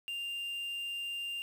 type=tone with quantisation; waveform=triangle; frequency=2794 Hz; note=F7; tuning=in tune; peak=-34 dBFS; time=0.08-1.42 s; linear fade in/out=0 ms; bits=9; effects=none